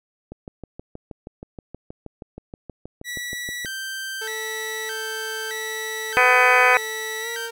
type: click train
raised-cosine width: 2 ms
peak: -22 dBFS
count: 22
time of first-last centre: 0.32-3.648 s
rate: 6.31 Hz
type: tone with vibrato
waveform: sawtooth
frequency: 1744 Hz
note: A6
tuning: 16 cents flat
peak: -25 dBFS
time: 3.04-7.5 s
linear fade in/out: 50 ms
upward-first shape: square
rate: 0.81 Hz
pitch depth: 190 cents each way
type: tone with pitch glide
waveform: sawtooth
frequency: 440 to 461.9 Hz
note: A4 to A#4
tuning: 0 to -16 cents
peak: -28 dBFS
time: 4.21-7.51 s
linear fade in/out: 10 ms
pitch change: +84 cents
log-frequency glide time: 7.2-7.28 s
type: harmonic tone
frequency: 250.5 Hz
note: B3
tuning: 25 cents sharp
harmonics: 2 / 3 / 4 / 5 / 6 / 7 / 8 / 9 / 10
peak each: -22 / -22 / -22 / -22 / -22 / -22 / -22 / -22 / -22 dBFS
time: 6.17-6.77 s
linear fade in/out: 0 ms
effects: none

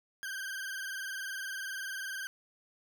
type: tone with vibrato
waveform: 40% pulse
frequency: 1573 Hz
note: G6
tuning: 6 cents sharp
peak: -36 dBFS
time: 0.23-2.27 s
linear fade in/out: 0 ms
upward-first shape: sine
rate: 20 Hz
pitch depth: 74 cents each way
effects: none

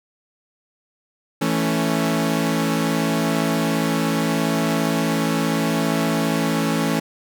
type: chord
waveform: sawtooth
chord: A major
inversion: second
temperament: equal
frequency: 164.81 / 220 / 277.2 Hz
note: E3 / A3 / C#4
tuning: 0 / 0 / 0 cents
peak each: -19 dBFS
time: 1.41-7 s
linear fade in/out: 10 ms
effects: none

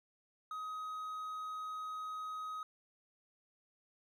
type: tone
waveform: triangle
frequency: 1261 Hz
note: D#6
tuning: 23 cents sharp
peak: -38 dBFS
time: 0.51-2.63 s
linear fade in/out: 2 ms
effects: none

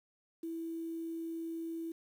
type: tone with quantisation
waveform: sine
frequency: 329.6 Hz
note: E4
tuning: in tune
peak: -37 dBFS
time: 0.43-1.92 s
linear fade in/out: 5 ms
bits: 10
effects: none

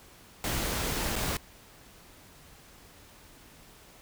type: noise with dropouts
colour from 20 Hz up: pink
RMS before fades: -31 dBFS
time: 0.44-1.37 s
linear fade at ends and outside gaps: 2 ms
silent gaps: 1.157-1.161 s
effects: pink hiss -54 dBFS RMS until 4.01 s

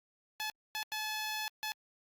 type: tone bursts at uneven times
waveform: 10% pulse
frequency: 860 Hz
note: A5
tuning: 40 cents flat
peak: -27 dBFS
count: 4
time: 0.4-0.5 / 0.75-0.83 / 0.92-1.48 / 1.63-1.72 s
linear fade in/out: 0 ms
effects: Opus 48 kbps

